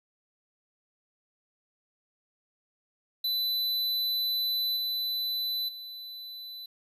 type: tone with level steps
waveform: square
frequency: 4000 Hz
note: B7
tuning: 21 cents sharp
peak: -27 / -29 / -40 dBFS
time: 3.24-6.66 s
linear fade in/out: 5 ms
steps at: 4.76 / 5.68 s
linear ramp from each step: 10 ms
effects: resampled to 32000 Hz + 10-bit